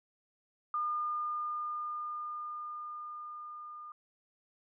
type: tone with level ramp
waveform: sine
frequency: 1212 Hz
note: D#6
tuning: 46 cents flat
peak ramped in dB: -30 to -44 dBFS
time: 0.74-3.92 s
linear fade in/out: 2 ms
effects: none